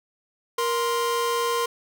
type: tone pair together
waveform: 45% pulse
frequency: 470.3 / 1044 Hz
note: A#4 / C6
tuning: +15 / -4 cents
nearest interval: octave + major second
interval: 1381 cents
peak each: -25 dBFS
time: 0.58-1.66 s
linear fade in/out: 5 ms
effects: none